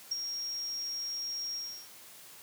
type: tone with ADSR envelope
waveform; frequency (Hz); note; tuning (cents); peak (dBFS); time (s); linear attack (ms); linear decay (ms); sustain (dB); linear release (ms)
sine; 5588; F8; 0; -27; 0.11-1.89; 9; 20; -7; 340
effects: white hiss -52 dBFS RMS until 2.42 s + high-pass 100 Hz 12 dB/octave